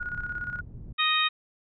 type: low-pass noise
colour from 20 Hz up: pink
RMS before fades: -41 dBFS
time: 0-0.93 s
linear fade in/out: 10 ms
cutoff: 160 Hz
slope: 12 dB/octave
type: tone with tremolo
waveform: sine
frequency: 1445 Hz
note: F#6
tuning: 41 cents flat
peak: -29 dBFS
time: 0-0.61 s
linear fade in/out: 10 ms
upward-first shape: square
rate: 17 Hz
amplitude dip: 60%
type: harmonic tone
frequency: 622.3 Hz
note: D#5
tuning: in tune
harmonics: 2 / 3 / 4 / 5 / 6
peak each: -27 / -30 / -28 / -33 / -26 dBFS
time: 0.98-1.29 s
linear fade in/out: 20 ms
effects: none